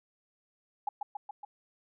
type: tone with echo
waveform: sine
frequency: 824 Hz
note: G#5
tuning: 14 cents flat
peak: -28 dBFS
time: 0.87-0.89 s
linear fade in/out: 5 ms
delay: 140 ms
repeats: 4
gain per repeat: -3 dB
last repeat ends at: 1.45 s
effects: none